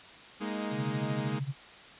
sawtooth chord, Ab suspended second, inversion none, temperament equal with one note detuned, 207.7 / 233.1 / 312.6 Hz, Ab3 / Bb3 / Eb4, 0 / 0 / +8 cents, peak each -31 / -35 / -35 dBFS, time 0.4-1.4 s, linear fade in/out 20 ms
sine tone with tremolo, 137.6 Hz, C#3, 12 cents flat, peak -28 dBFS, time 0.71-1.55 s, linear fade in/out 50 ms, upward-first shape sine, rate 13 Hz, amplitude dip 90%
effects white hiss -50 dBFS RMS until 1.99 s + resampled to 8000 Hz

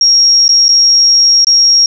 sine tone with dropouts, 5588 Hz, F8, in tune, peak -4 dBFS, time 0.01-1.86 s, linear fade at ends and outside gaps 2 ms, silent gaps 0.481-0.491 / 0.683-0.69 / 1.446-1.469 s, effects none

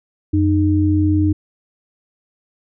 sine tone pair together, 91.1 / 306.4 Hz, F#2 / D#4, -26 / -27 cents, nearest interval octave + major sixth, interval 2099 cents, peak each -15 dBFS, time 0.33-1.33 s, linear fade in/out 10 ms, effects none

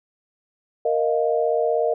sine chord, Bb suspended fourth, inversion none, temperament equal, 466.2 / 622.3 / 698.5 Hz, Bb4 / Eb5 / F5, 0 / 0 / 0 cents, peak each -21 / -22 / -25 dBFS, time 0.85-1.94 s, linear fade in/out 5 ms, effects none

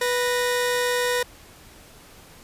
sawtooth tone pair together, 491.6 / 1853 Hz, B4 / A#6, -8 / -11 cents, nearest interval octave + major seventh, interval 2297 cents, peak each -18 / -24 dBFS, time 0.01-1.23 s, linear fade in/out 5 ms, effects pink hiss -48 dBFS RMS until 2.43 s + resampled to 32000 Hz

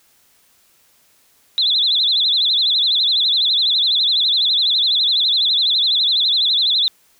sine tone with vibrato, 3729 Hz, A#7, in tune, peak -13 dBFS, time 1.58-6.88 s, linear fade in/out 0 ms, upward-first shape sine, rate 12 Hz, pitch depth 180 cents each way, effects white hiss -56 dBFS RMS until 7.19 s

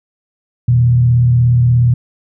sine tone with frequency modulation, 121.2 Hz, B2, 32 cents flat, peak -7 dBFS, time 0.68-1.94 s, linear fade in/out 5 ms, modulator 36.8 Hz, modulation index 0.38, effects none

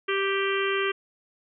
harmonic tone, 392 Hz, G4, in tune, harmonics 1 / 3 / 4 / 5 / 6 / 7 / 8, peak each -26 / -31 / -32 / -33 / -34 / -34 / -35 dBFS, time 0.08-0.92 s, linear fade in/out 10 ms, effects none

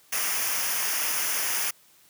white noise with comb filter, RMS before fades -27 dBFS, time 0.12-1.71 s, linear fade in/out 10 ms, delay 0.25 ms, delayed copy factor -0.7, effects white hiss -58 dBFS RMS until 2.09 s + high-pass 80 Hz 12 dB/octave

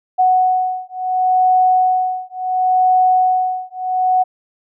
sine beating tone pair, 740 / 740.71 Hz, F#5 / F#5, 0 / +2 cents, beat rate 0.71 Hz, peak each -15 dBFS, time 0.18-4.24 s, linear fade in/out 20 ms, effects none

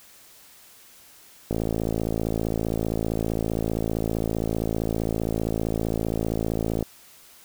click train, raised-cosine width 2 ms, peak -12 dBFS, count 295, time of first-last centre 1.51-6.826 s, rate 55.3 Hz, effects white hiss -51 dBFS RMS until 7.44 s

